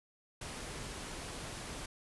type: low-pass noise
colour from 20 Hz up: pink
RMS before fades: -44 dBFS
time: 0.41-1.86 s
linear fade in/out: 5 ms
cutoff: 11000 Hz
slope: 96 dB/octave
effects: none